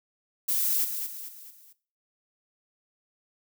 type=noise with echo; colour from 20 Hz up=violet; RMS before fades=-26 dBFS; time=0.48-0.85 s; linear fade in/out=10 ms; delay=220 ms; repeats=4; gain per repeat=-7 dB; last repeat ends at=1.73 s; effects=noise-tail reverb RT60 0.4 s tail -18 dB re dry